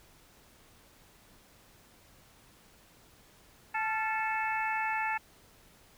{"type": "harmonic tone with a mistuned harmonic", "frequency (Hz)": 437.9, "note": "A4", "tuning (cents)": -8, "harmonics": [2, 3, 4, 5, 6], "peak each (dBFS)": [-32, -39, -35, -38, -39], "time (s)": [3.74, 5.18], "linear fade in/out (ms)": 10, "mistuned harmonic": 3, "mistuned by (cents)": 75, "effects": ["pink hiss -60 dBFS RMS until 5.97 s"]}